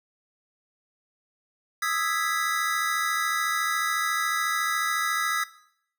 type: chord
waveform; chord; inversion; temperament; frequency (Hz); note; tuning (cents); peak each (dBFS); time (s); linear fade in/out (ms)
square; E major seventh; third; equal; 1244.5 / 1318.5 / 1661.2 / 1975.5; D#6 / E6 / G#6 / B6; 0 / 0 / 0 / 0; -31; 1.82-5.44; 5
effects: noise-tail reverb RT60 0.7 s tail -18 dB re dry